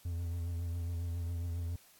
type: tone with vibrato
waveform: triangle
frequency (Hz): 85.4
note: F2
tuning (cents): -38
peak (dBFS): -32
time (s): 0.05-1.76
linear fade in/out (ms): 5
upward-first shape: triangle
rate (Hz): 7.3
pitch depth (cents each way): 45
effects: white hiss -62 dBFS RMS until 1.99 s + AAC 64 kbps